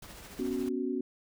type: noise with tremolo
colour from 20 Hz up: pink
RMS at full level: -46 dBFS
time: 0.02-0.69 s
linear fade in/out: 5 ms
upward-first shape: triangle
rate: 14 Hz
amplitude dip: 45%
type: chord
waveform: sine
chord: B suspended second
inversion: none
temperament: just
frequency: 246.9 / 277.8 / 370.4 Hz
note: B3 / C#4 / F#4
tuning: 0 / +4 / +2 cents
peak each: -34 dBFS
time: 0.39-1.01 s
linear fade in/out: 5 ms
effects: none